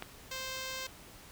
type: click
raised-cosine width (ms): 0.3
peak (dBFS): -22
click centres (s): 0.024
type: tone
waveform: 5% pulse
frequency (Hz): 523.3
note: C5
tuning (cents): 0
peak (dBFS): -26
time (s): 0.31-0.87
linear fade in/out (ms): 5
effects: pink hiss -53 dBFS RMS until 1.31 s